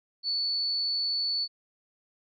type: tone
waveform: sine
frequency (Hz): 4456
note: C#8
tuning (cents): +8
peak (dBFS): -26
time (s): 0.23-1.48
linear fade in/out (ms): 50
effects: none